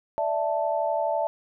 sine chord, D suspended second, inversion none, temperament equal, 587.3 / 659.3 / 880 Hz, D5 / E5 / A5, 0 / 0 / 0 cents, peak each -28 / -26 / -28 dBFS, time 0.18-1.27 s, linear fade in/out 0 ms, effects none

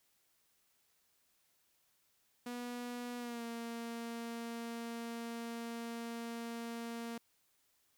sawtooth tone with pitch glide, 243.1 to 232.5 Hz, B3 to A#3, -27 to -4 cents, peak -37 dBFS, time 2.46-7.18 s, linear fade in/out 5 ms, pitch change -77 cents, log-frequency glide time 3.18-3.43 s, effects white hiss -75 dBFS RMS until 7.97 s

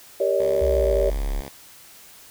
sine chord, Eb dominant seventh, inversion first, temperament equal with one note detuned, 392 / 466.2 / 567.7 / 622.3 Hz, G4 / Bb4 / Db5 / Eb5, 0 / 0 / +41 / 0 cents, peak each -24 / -26 / -21 / -26 dBFS, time 0.2-1.1 s, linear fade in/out 5 ms
5% pulse tone, 68.9 Hz, C#2, 10 cents flat, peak -24 dBFS, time 0.39-1.49 s, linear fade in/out 10 ms
sine exponential sweep, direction down, 71 to 36.59 Hz, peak -22 dBFS, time 0.61-1.41 s, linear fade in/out 10 ms
effects white hiss -47 dBFS RMS until 2.3 s

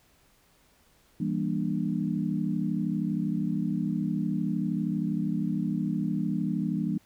sine chord, E half-diminished seventh, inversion none, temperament just, 164.81 / 197.78 / 237.3 / 296.7 Hz, E3 / G3 / Bb3 / D4, 0 / +16 / +31 / +18 cents, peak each -31 / -30 / -32 / -33 dBFS, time 1.2-6.98 s, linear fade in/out 5 ms, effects pink hiss -63 dBFS RMS until 7.05 s

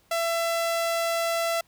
sawtooth tone, 670 Hz, E5, 28 cents sharp, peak -20 dBFS, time 0.11-1.61 s, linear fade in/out 5 ms, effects pink hiss -63 dBFS RMS until 1.67 s

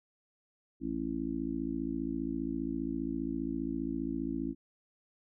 harmonic tone, 55 Hz, A1, in tune, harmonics 1 / 3 / 4 / 5 / 6, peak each -44 / -43 / -40 / -35 / -38 dBFS, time 0.8-4.55 s, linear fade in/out 50 ms, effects none

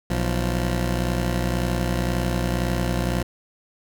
15% pulse tone pair together, 61.94 / 174.7 Hz, B1 / F3, +6 / +1 cents, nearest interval octave + tritone, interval 1795 cents, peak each -16 / -21 dBFS, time 0.1-3.23 s, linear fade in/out 5 ms, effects none

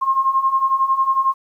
sine beating tone pair, 1061 / 1072 Hz, C6 / C6, +24 / +42 cents, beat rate 11 Hz, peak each -20 / -16 dBFS, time 0.01-1.34 s, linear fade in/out 20 ms, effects 9-bit

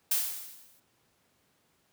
blue noise with exponential decay, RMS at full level -25 dBFS, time 0.11-0.8 s, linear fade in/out 5 ms, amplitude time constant 150 ms, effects pink hiss -70 dBFS RMS until 1.92 s + high-pass 100 Hz 12 dB/octave

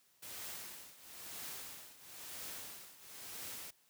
white noise with tremolo, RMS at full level -45 dBFS, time 0.22-3.71 s, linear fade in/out 10 ms, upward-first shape triangle, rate 1 Hz, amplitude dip 85%, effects white hiss -71 dBFS RMS until 3.89 s + high-pass 60 Hz 12 dB/octave

